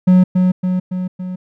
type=tone with echo; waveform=triangle; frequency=183.2 Hz; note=F#3; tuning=17 cents flat; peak=-4 dBFS; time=0.07-0.24 s; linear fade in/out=10 ms; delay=280 ms; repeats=4; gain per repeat=-4 dB; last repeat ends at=1.36 s; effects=none